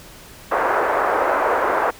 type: band-pass noise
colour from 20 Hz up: pink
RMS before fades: -19 dBFS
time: 0.51-1.91 s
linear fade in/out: 10 ms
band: 450 to 1500 Hz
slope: 24 dB/octave
effects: pink hiss -42 dBFS RMS until 1.99 s